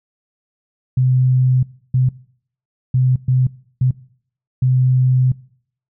sine tone bursts at uneven times, 128.2 Hz, C3, 35 cents flat, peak -11 dBFS, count 6, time 0.97-1.63 / 1.94-2.09 / 2.94-3.16 / 3.28-3.47 / 3.81-3.91 / 4.62-5.32 s, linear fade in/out 5 ms, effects noise-tail reverb RT60 0.6 s tail -22 dB re dry

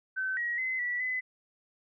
sine tone with pitch steps, 1531 / 1903 / 2044 / 1953 / 2017 Hz, G6 / A#6 / C7 / B6 / B6, -41 / +35 / -41 / -20 / +36 cents, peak -29 dBFS, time 0.16-1.21 s, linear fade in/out 20 ms, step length 210 ms, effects none

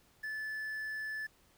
triangle tone with quantisation, 1740 Hz, A6, 20 cents flat, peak -35 dBFS, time 0.23-1.27 s, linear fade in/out 10 ms, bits 10, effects pink hiss -67 dBFS RMS until 1.57 s

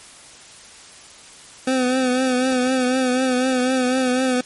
25% pulse tone with vibrato, 255.6 Hz, C4, 40 cents flat, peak -13 dBFS, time 1.67-4.41 s, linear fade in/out 5 ms, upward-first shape triangle, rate 4 Hz, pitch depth 55 cents each way, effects white hiss -43 dBFS RMS until 4.45 s + MP3 48 kbps

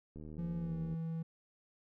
click train, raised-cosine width 3 ms, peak -36 dBFS, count 61, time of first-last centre 0.16-0.94 s, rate 76.9 Hz
triangle tone with pitch glide, 170 to 163.45 Hz, F3 to E3, -46 to -14 cents, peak -34 dBFS, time 0.38-1.23 s, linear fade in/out 10 ms, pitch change -68 cents, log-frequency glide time 0.56-0.76 s
effects none

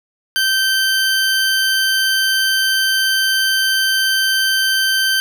20% pulse tone, 1553 Hz, G6, 17 cents flat, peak -9 dBFS, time 0.36-5.2 s, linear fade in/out 0 ms, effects none

